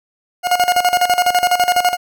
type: tone with tremolo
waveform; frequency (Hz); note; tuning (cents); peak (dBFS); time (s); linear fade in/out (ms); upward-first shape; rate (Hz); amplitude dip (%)
40% pulse; 717; F5; +45; -9; 0.43-1.97; 50; square; 12; 75
effects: none